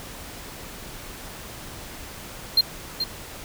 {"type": "tone with echo", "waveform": "triangle", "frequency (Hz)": 4186, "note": "C8", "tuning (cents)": 0, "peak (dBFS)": -12, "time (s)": [2.57, 2.61], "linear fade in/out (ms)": 5, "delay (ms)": 430, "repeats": 1, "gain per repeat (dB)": -9, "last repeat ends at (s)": 3.04, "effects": ["pink hiss -39 dBFS RMS until 3.44 s"]}